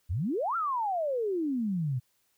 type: exponential two-way sweep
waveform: sine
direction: up then down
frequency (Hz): 73.1 to 1396.9 to 119.2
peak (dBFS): -27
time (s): 0.09-2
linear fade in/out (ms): 20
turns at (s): 0.56
effects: white hiss -72 dBFS RMS until 2.37 s